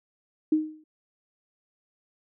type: tone with exponential decay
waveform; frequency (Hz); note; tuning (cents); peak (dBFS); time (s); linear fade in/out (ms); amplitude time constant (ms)
sine; 310.3; D#4; -5; -16; 0.52-0.84; 5; 68
effects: none